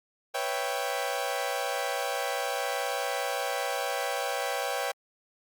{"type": "chord", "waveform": "sawtooth", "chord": "C# half-diminished seventh", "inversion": "third", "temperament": "equal", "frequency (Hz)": [493.9, 554.4, 659.3, 784], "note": ["B4", "C#5", "E5", "G5"], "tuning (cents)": [0, 0, 0, 0], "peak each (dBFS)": [-32, -30, -33, -29], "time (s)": [0.34, 4.92], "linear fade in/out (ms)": 10, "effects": ["Opus 48 kbps"]}